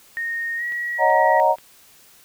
sine tone with pitch glide, 1851 to 1915.2 Hz, A#6 to A#6, -13 to +46 cents, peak -23 dBFS, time 0.17-1.4 s, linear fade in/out 0 ms, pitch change +59 cents, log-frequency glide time 0.57-0.64 s
clicks, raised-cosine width 0.3 ms, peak -27 dBFS, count 3, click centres 0.722 / 1.102 / 1.585 s
sine chord, D# minor seventh, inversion third, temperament equal, 554.4 / 622.3 / 740 / 932.3 Hz, C#5 / D#5 / F#5 / A#5, 0 / 0 / 0 / 0 cents, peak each -22 / -19 / -20 / -17 dBFS, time 0.98-1.56 s, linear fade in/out 50 ms
effects white hiss -51 dBFS RMS until 2.24 s

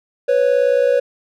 triangle tone pair together, 493.9 / 552.8 Hz, B4 / C#5, 0 / -5 cents, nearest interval major second, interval 195 cents, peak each -13 dBFS, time 0.28-1 s, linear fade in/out 10 ms, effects none

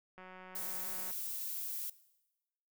click train, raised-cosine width 0.5 ms, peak -37 dBFS, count 173, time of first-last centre 0.18-1.11 s, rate 185 Hz
violet noise, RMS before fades -40 dBFS, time 0.55-1.9 s, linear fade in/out 5 ms
effects noise-tail reverb RT60 1.0 s tail -19 dB re dry

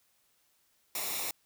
white noise with comb filter, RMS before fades -35 dBFS, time 0.95-1.31 s, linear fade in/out 2 ms, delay 0.64 ms, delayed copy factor -0.65, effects white hiss -71 dBFS RMS until 1.45 s

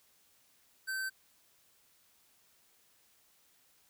square tone, 1545 Hz, G6, 26 cents flat, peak -35 dBFS, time 0.87-1.1 s, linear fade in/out 20 ms, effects white hiss -68 dBFS RMS until 3.89 s

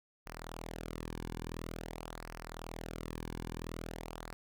sawtooth tone with flanger, 40.94 Hz, E1, 11 cents flat, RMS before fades -44 dBFS, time 0.26-4.33 s, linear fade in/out 0 ms, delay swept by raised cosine 0.27 to 1.57 ms, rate 0.48 Hz, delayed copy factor -0.7, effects none

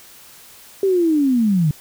sine linear sweep, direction down, 397.5 to 142.9 Hz, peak -13 dBFS, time 0.83-1.71 s, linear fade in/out 2 ms, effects white hiss -44 dBFS RMS until 1.8 s

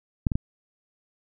clicks, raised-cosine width 5 ms, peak -9 / -14 / -11 dBFS, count 3, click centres 0.268 / 0.318 / 0.355 s, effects none

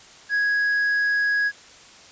triangle tone, 1661.2 Hz, G#6, in tune, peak -17 dBFS, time 0.29-1.52 s, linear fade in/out 50 ms, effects white hiss -47 dBFS RMS until 2.11 s + resampled to 16000 Hz

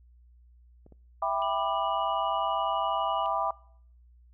clicks, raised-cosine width 2 ms, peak -39 dBFS, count 2, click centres 0.864 / 0.923 s
sine chord, E minor seventh, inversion none, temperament just, 659.3 / 791.1 / 988.9 / 1186.7 Hz, E5 / G5 / B5 / D6, 0 / +16 / +2 / +18 cents, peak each -31 dBFS, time 1.22-3.51 s, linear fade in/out 5 ms
sine tone with tremolo, 2922 Hz, F#7, 22 cents flat, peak -39 dBFS, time 1.42-3.26 s, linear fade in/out 0 ms, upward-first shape sine, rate 12 Hz, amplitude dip 35%
effects noise-tail reverb RT60 0.6 s tail -23 dB re dry + added 60 Hz sine -54 dBFS peak until 4.33 s

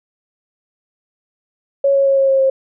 sine tone with pitch steps, 554.4 / 550.3 / 546.1 / 542.1 / 538 / 534 Hz, C#5 / C#5 / C#5 / C#5 / C5 / C5, 0 / -13 / -26 / -39 / +48 / +35 cents, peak -10 dBFS, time 1.84-2.5 s, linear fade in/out 5 ms, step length 110 ms, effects none

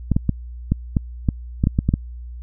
clicks, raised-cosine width 5 ms, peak -4 dBFS, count 11, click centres 0.117 / 0.165 / 0.293 / 0.72 / 0.968 / 1.288 / 1.639 / 1.671 / 1.789 / 1.89 / 1.939 s, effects added 60 Hz sine -31 dBFS peak until 2.42 s

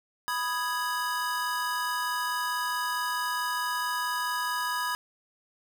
square chord, G# minor, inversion first, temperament equal, 987.8 / 1244.5 / 1661.2 Hz, B5 / D#6 / G#6, 0 / 0 / 0 cents, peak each -32 / -35 / -33 dBFS, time 0.28-4.95 s, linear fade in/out 0 ms, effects none

